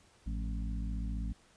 harmonic tone with a mistuned harmonic, 55 Hz, A1, in tune, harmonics 1 / 2 / 3 / 4 / 5, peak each -34 / -45 / -44 / -45 / -49 dBFS, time 0.26-1.33 s, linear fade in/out 10 ms, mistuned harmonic 3, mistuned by +110 cents, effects pink hiss -64 dBFS RMS until 1.56 s + resampled to 22050 Hz

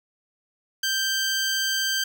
15% pulse tone, 1568 Hz, G6, in tune, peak -16 dBFS, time 0.83-2.04 s, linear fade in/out 5 ms, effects none

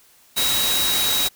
sine tone in noise, 3831 Hz, A#7, 47 cents sharp, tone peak -21 dBFS, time 0.36-1.29 s, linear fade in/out 20 ms, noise white, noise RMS -22 dBFS, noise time 0.36-1.29 s, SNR -2 dB, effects white hiss -54 dBFS RMS until 1.35 s

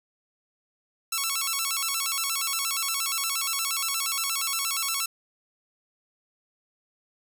5% pulse tone with vibrato, 1216 Hz, D#6, 40 cents flat, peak -14 dBFS, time 1.12-5.06 s, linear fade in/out 5 ms, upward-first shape square, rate 8.5 Hz, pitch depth 160 cents each way, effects none

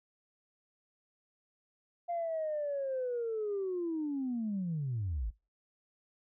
sine linear sweep, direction down, 698.5 to 45 Hz, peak -31 dBFS, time 2.08-5.31 s, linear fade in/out 20 ms, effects noise-tail reverb RT60 0.3 s tail -24 dB re dry + tanh soft clip ceiling -28 dBFS

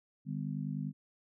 harmonic tone, 50 Hz, G1, 35 cents sharp, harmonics 3 / 4 / 5, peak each -37 / -39 / -41 dBFS, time 0.25-0.93 s, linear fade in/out 50 ms, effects none

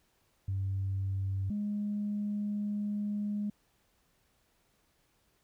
sine tone pair in turn, 96.8 / 206.8 Hz, G2 / G#3, -21 / -7 cents, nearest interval octave + minor second, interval 1314 cents, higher second, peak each -29 / -30 dBFS, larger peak first, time 0.48-1.5 / 1.5-3.5 s, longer second, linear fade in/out 5 ms, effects tanh soft clip ceiling -26 dBFS + pink hiss -72 dBFS RMS until 5.43 s

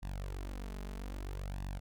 sawtooth tone with flanger, 47.67 Hz, G1, 48 cents flat, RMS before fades -41 dBFS, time 0.02-1.8 s, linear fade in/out 20 ms, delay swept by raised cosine 1.1 to 4.8 ms, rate 0.62 Hz, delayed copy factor +0.8, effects none

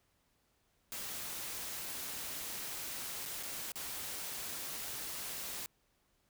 white noise with dropouts, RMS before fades -42 dBFS, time 0.92-5.66 s, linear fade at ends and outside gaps 0 ms, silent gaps 3.254-3.259 / 3.428-3.433 / 3.719-3.757 s, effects pink hiss -75 dBFS RMS until 6.29 s

